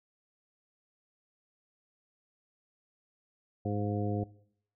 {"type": "harmonic tone with a mistuned harmonic", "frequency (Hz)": 103.6, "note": "G#2", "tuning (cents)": -4, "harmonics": [1, 2, 3, 4, 5, 7], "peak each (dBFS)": [-33, -36, -38, -39, -40, -41], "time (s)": [3.65, 4.24], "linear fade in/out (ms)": 5, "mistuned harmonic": 7, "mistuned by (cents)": -33, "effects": ["noise-tail reverb RT60 0.7 s tail -21 dB re dry"]}